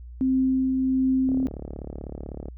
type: tone with tremolo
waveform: sine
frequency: 261.6 Hz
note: C4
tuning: in tune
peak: -18 dBFS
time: 0.21-1.47 s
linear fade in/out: 0 ms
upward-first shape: triangle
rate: 1.4 Hz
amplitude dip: 30%
type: click train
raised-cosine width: 2 ms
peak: -22 dBFS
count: 44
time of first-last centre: 1.29-2.484 s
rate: 36 Hz
effects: added 60 Hz sine -38 dBFS peak until 2.57 s